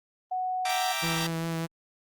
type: tone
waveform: sine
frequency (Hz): 740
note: F#5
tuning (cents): 0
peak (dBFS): -27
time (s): 0.31-0.93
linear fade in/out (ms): 10
type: chord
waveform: 10% pulse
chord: E half-diminished seventh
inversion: none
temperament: equal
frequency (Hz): 659.3 / 784 / 932.3 / 1174.7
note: E5 / G5 / Bb5 / D6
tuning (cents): 0 / 0 / 0 / 0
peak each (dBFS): -26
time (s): 0.65-1.27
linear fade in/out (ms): 5
type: tone with vibrato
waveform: sawtooth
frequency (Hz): 164.81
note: E3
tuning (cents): 0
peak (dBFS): -25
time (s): 1.02-1.67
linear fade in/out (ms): 20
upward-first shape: triangle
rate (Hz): 5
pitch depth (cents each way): 19
effects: Opus 32 kbps